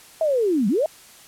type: linear two-way sweep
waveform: sine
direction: down then up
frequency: 659.3 to 183.6 to 659.3 Hz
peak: -17 dBFS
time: 0.21-0.86 s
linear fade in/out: 2 ms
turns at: 0.68 s
effects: white hiss -47 dBFS RMS until 1.27 s + low-pass 12000 Hz 12 dB/octave